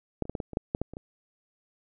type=clicks; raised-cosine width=2 ms; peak=-14 / -30 / -19 / -18 / -19 / -26 / -13 / -13 / -15 / -28 / -25 dBFS; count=11; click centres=0.223 / 0.254 / 0.296 / 0.352 / 0.402 / 0.533 / 0.571 / 0.749 / 0.816 / 0.936 / 0.969 s; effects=none